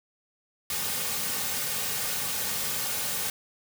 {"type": "noise with comb filter", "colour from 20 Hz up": "white", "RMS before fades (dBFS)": -30, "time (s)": [0.7, 3.3], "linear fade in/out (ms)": 2, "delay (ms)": 3, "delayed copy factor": -0.6, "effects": []}